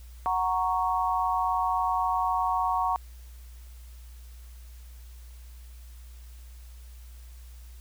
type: chord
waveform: sine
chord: F# major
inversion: none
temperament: equal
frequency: 740 / 932.3 / 1108.7 Hz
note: F#5 / A#5 / C#6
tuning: 0 / 0 / 0 cents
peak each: -28 dBFS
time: 0.26-2.96 s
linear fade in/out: 0 ms
effects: added 60 Hz sine -43 dBFS peak until 7.8 s + white hiss -58 dBFS RMS until 7.8 s